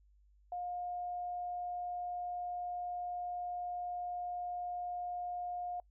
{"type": "tone", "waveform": "sine", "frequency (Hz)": 712, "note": "F5", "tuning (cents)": 33, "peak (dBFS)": -37, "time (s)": [0.52, 5.8], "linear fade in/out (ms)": 2, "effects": ["noise-tail reverb RT60 0.1 s tail -26 dB re dry", "added 50 Hz sine -63 dBFS peak until 5.9 s"]}